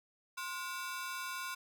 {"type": "ring-modulated tone", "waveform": "sawtooth", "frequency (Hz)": 1244.5, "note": "D#6", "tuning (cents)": 0, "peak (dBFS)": -32, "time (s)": [0.37, 1.55], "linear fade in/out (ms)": 10, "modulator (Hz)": 194, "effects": []}